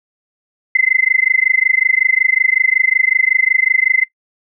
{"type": "tone with amplitude modulation", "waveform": "sine", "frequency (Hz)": 2054, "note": "C7", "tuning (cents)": -33, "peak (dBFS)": -6, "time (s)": [0.75, 4.04], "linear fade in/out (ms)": 5, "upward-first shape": "sine", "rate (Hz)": 25.4, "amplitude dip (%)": 100, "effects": ["noise-tail reverb RT60 0.1 s tail -20 dB re dry"]}